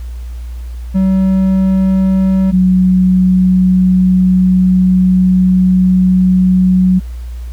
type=tone pair in turn; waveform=triangle / sine; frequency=190 / 184.59 Hz; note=F#3 / F#3; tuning=+46 / -4 cents; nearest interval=minor second; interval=50 cents; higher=first; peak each=-6 dBFS; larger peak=neither; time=0.94-2.52 / 2.52-7 s; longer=second; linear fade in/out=20 ms; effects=added 60 Hz sine -21 dBFS peak until 7.52 s + pink hiss -45 dBFS RMS until 7.52 s